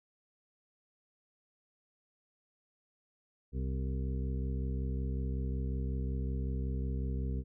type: harmonic tone with a mistuned harmonic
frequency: 65.41 Hz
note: C2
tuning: in tune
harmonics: 1 / 2 / 3 / 4 / 6 / 7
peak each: -33 / -39 / -43 / -45 / -49 / -50 dBFS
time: 3.52-7.44 s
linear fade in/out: 50 ms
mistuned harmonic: 6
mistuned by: -27 cents
effects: none